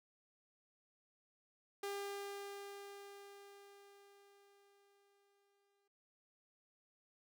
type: tone with exponential decay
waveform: sawtooth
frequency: 400.7 Hz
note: G4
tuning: 38 cents sharp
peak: -36 dBFS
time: 1.83-5.88 s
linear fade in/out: 5 ms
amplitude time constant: 880 ms
effects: none

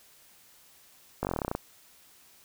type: slowing click train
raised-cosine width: 1 ms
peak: -15 dBFS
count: 13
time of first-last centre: 1.23-1.551 s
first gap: 19 ms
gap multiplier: 1.06
effects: white hiss -58 dBFS RMS until 2.44 s

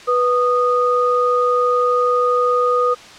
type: tone pair together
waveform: sine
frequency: 492.4 / 1235 Hz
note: B4 / D#6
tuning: -5 / -13 cents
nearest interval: octave + major third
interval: 1592 cents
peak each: -16 dBFS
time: 0.07-2.95 s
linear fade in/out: 20 ms
effects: white hiss -39 dBFS RMS until 3.18 s + low-pass 5000 Hz 12 dB/octave

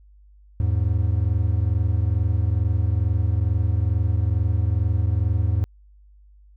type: tone pair together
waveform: triangle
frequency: 81.9 / 104.18 Hz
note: E2 / G#2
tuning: -11 / +6 cents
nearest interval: major third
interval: 417 cents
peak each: -19 dBFS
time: 0.6-5.64 s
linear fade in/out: 0 ms
effects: added 50 Hz sine -48 dBFS peak until 6.56 s

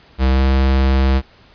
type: tone with pitch glide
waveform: square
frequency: 65.41 to 66.48 Hz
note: C2 to C2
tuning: 0 to +28 cents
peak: -12 dBFS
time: 0.18-1.22 s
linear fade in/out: 50 ms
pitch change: +28 cents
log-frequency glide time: 0.3-0.41 s
effects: pink hiss -48 dBFS RMS until 1.54 s + resampled to 11025 Hz

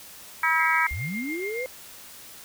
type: harmonic tone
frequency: 322.4 Hz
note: E4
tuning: 38 cents flat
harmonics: 3 / 4 / 5 / 6 / 7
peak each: -26 / -26 / -26 / -26 / -26 dBFS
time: 0.43-0.87 s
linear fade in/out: 5 ms
type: tone with tremolo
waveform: sine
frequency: 2117 Hz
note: C7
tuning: 20 cents sharp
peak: -30 dBFS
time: 0.59-1.66 s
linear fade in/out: 2 ms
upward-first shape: sine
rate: 7.2 Hz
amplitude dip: 55%
type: linear sweep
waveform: sine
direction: up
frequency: 59.9 to 523.3 Hz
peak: -29 dBFS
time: 0.91-1.66 s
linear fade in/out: 0 ms
effects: white hiss -45 dBFS RMS until 2.44 s

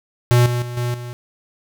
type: tone with level steps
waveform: square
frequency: 121.5 Hz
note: B2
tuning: 28 cents flat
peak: -11 / -19 / -27 / -20 / -29 dBFS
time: 0.31-1.13 s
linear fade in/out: 0 ms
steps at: 0.46 / 0.62 / 0.77 / 0.94 s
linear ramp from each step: 2 ms
effects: none

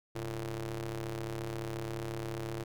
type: ring-modulated tone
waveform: sawtooth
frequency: 108.4 Hz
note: A2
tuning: 25 cents flat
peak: -29 dBFS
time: 0.15-2.64 s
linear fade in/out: 10 ms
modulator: 234 Hz
effects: none

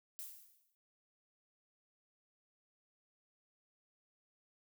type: noise with exponential decay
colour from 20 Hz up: violet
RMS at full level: -44 dBFS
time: 0.19-0.75 s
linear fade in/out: 0 ms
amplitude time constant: 120 ms
effects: none

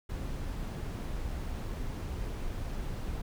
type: noise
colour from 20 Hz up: brown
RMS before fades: -36 dBFS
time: 0.09-3.22 s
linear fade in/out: 10 ms
effects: none

